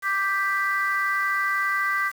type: chord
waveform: sine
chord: G major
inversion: second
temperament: equal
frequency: 1174.7 / 1568 / 1975.5 Hz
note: D6 / G6 / B6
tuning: 0 / 0 / 0 cents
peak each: -25 dBFS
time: 0.02-2.12 s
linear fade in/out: 50 ms
effects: tanh soft clip ceiling -14 dBFS + 7-bit